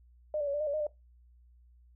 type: tone with pitch steps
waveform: sine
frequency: 607 / 580 / 561 / 587 / 612 / 570 / 615 / 595 Hz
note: D#5 / D5 / C#5 / D5 / D#5 / C#5 / D#5 / D5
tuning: -43 / -22 / +21 / -1 / -29 / +48 / -20 / +22 cents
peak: -29 dBFS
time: 0.34-0.868 s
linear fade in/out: 2 ms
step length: 66 ms
effects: noise-tail reverb RT60 0.2 s tail -20 dB re dry + added 60 Hz sine -57 dBFS peak until 1.95 s